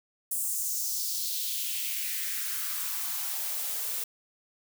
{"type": "noise with high-pass filter sweep", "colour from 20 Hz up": "blue", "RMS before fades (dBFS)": -32, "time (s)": [0.31, 4.04], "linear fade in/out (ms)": 5, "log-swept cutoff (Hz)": [9000, 420], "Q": 2.4, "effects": []}